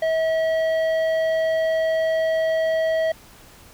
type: tone with tanh clipping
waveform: triangle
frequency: 644 Hz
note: E5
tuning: 41 cents flat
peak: -20 dBFS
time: 0.02-3.12 s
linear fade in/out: 5 ms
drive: 14 dB
effects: pink hiss -48 dBFS RMS until 3.73 s